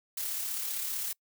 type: noise with amplitude modulation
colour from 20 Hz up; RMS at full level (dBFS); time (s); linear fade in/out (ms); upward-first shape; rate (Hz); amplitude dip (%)
blue; -33; 0.17-1.13; 5; sine; 35.5; 30
effects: noise-tail reverb RT60 0.1 s tail -26 dB re dry